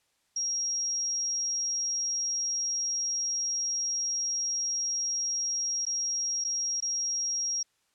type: tone with dropouts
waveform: sine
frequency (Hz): 5620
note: F8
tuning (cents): +10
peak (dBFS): -27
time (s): 0.36-7.63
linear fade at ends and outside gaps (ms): 5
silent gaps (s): 5.853-5.865 / 6.441-6.447 / 6.804-6.823
effects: white hiss -72 dBFS RMS until 7.94 s + low-pass 9000 Hz 12 dB/octave